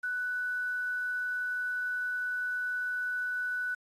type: tone with quantisation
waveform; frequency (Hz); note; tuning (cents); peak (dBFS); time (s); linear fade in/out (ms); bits
sine; 1487; F#6; +8; -30; 0.03-3.75; 10; 9
effects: AAC 32 kbps